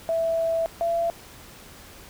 sine tone pair in turn, 659 / 676 Hz, E5 / E5, -1 / +43 cents, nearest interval unison, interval 44 cents, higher second, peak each -21 dBFS, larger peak neither, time 0.09-0.66 / 0.81-1.1 s, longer first, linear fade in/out 0 ms, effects pink hiss -46 dBFS RMS until 2.09 s

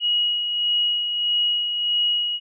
sine tone with tremolo, 2900 Hz, F#7, 35 cents flat, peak -17 dBFS, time 0-2.4 s, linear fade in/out 50 ms, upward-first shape sine, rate 1.6 Hz, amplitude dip 45%, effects none

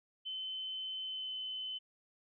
sine tone with pitch glide, 3058 to 3040 Hz, G7 to F#7, -44 to +46 cents, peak -38 dBFS, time 0.25-1.79 s, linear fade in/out 20 ms, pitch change -10 cents, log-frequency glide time 1.03-1.34 s, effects none

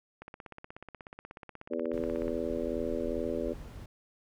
click train, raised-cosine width 0.5 ms, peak -29 dBFS, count 35, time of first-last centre 0.22-2.281 s, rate 16.5 Hz
harmonic tone, 82.41 Hz, E2, in tune, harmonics 3 / 4 / 5 / 6 / 7, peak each -37 / -37 / -37 / -37 / -37 dBFS, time 1.7-3.54 s, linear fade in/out 20 ms
brown noise, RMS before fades -43 dBFS, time 1.93-3.86 s, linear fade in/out 5 ms
effects none

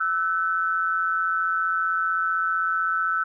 sine tone pair together, 1322 / 1497.6 Hz, E6 / F#6, +5 / +20 cents, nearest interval major second, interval 215 cents, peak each -23 / -25 dBFS, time 0-3.24 s, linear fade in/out 10 ms, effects none

